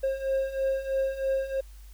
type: beating tone pair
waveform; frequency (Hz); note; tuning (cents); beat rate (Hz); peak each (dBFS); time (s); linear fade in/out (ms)
triangle; 534 / 537.1; C5 / C5; +35 / +45; 3.1; -29 / -25; 0.03-1.61; 10
effects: added 50 Hz sine -44 dBFS peak until 1.93 s + white hiss -59 dBFS RMS until 1.93 s